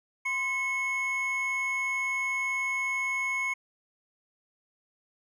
triangle tone pair together, 1034 / 2191 Hz, C6 / C#7, -21 / -21 cents, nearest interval octave + minor second, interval 1300 cents, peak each -34 / -26 dBFS, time 0.25-3.54 s, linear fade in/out 10 ms, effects none

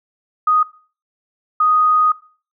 sine tone pair in turn, 1244.5 / 1244.5 Hz, D#6 / D#6, 0 / 0 cents, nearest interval unison, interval 0 cents, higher neither, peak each -11 dBFS, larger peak neither, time 0.47-0.63 / 1.6-2.12 s, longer second, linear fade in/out 5 ms, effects noise-tail reverb RT60 0.4 s tail -19 dB re dry

